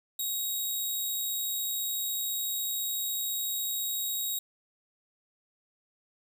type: tone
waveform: 5% pulse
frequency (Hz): 3794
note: A#7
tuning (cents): +30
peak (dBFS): -22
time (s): 0.19-4.39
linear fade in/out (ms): 5
effects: none